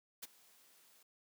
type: noise with ADSR envelope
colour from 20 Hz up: white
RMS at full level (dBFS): -44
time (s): 0.22-1.03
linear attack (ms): 15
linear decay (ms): 24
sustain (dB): -22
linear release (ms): 5
effects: high-pass 200 Hz 12 dB/octave